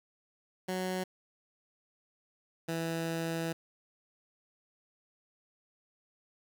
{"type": "tone pair in turn", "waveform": "15% pulse", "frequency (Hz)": [185, 164.82], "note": ["F#3", "E3"], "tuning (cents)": [0, 0], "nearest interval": "major second", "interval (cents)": 200, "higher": "first", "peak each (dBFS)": -26, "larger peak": "neither", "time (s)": [[0.68, 1.04], [2.68, 3.53]], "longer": "second", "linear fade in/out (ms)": 10, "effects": ["10-bit"]}